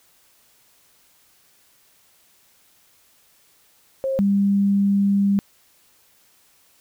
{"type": "tone pair in turn", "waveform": "sine", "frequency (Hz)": [535, 199.3], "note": ["C5", "G3"], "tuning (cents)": [38, 29], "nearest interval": "octave + perfect fourth", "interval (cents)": 1709, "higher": "first", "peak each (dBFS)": [-20, -15], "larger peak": "second", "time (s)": [[4.04, 4.19], [4.19, 5.39]], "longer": "second", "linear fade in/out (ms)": 0, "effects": ["white hiss -58 dBFS RMS until 6.8 s"]}